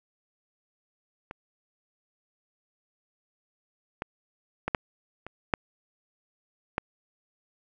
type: clicks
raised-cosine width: 0.5 ms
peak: -23 / -16 / -13 / -8 / -24 / -7 / -11 dBFS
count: 7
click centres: 1.311 / 4.021 / 4.68 / 4.748 / 5.266 / 5.538 / 6.781 s
effects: none